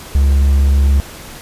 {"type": "tone", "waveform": "triangle", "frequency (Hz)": 69.3, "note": "C#2", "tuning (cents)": 0, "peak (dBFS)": -6, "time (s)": [0.15, 1], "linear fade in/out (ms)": 0, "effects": ["pink hiss -33 dBFS RMS until 1.41 s", "resampled to 32000 Hz"]}